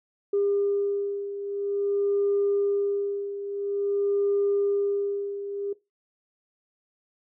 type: beating tone pair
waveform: sine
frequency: 402.3 / 402.79 Hz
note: G4 / G4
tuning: +45 / +47 cents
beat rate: 0.49 Hz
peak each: -24 / -29 dBFS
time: 0.33-5.73 s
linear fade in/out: 5 ms
effects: noise-tail reverb RT60 0.2 s tail -18 dB re dry + tanh soft clip ceiling -16 dBFS